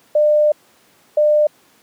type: tone pair in turn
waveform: sine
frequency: 600 / 600 Hz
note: D5 / D5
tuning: +37 / +37 cents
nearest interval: unison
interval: 0 cents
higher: neither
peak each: -10 dBFS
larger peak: neither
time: 0.15-0.52 / 1.17-1.47 s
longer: first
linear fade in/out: 5 ms
effects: pink hiss -53 dBFS RMS until 1.82 s + high-pass 200 Hz 12 dB/octave